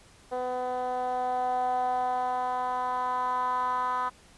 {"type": "tone with band-pass filter sweep", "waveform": "10% pulse", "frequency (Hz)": 251.3, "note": "B3", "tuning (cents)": 30, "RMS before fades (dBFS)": -29, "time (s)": [0.31, 4.1], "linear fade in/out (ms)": 20, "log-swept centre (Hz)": [600, 1100], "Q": 4.9, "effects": ["pink hiss -56 dBFS RMS until 4.37 s", "resampled to 24000 Hz"]}